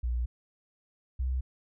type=tone pair in turn; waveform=sine; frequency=60.1 / 64.06 Hz; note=B1 / C2; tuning=-46 / -36 cents; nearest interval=minor second; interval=110 cents; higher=second; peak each=-27 dBFS; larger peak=neither; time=0.03-0.26 / 1.19-1.41 s; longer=first; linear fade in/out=10 ms; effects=none